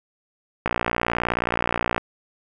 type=click train; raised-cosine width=0.5 ms; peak=-6 dBFS; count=79; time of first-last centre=0.66-1.98 s; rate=59.1 Hz; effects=8-bit